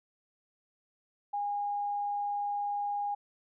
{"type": "tone", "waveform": "sine", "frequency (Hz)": 817, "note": "G#5", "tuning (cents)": -29, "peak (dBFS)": -30, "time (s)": [1.33, 3.15], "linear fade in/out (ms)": 10, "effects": []}